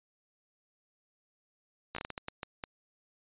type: slowing click train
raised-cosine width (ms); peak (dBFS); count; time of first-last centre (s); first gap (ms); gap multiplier
0.3; -21; 10; 1.95-2.638; 14; 1.4
effects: resampled to 8000 Hz